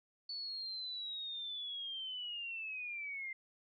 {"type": "linear sweep", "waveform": "sine", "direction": "down", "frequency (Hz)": [4475, 2078], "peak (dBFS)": -40, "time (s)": [0.29, 3.33], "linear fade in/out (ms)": 5, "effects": []}